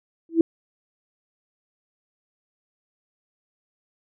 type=tone with exponential growth; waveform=sine; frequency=329.6 Hz; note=E4; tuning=in tune; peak=-8 dBFS; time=0.29-0.41 s; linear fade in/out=2 ms; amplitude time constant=24 ms; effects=none